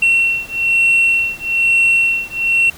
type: beating tone pair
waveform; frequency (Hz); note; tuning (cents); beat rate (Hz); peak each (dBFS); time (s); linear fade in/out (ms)
sine; 2719 / 2720.1; F7 / F7; -47 / -46; 1.1; -13; 0.02-2.7; 5
effects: tanh soft clip ceiling -7 dBFS + pink hiss -38 dBFS RMS until 2.77 s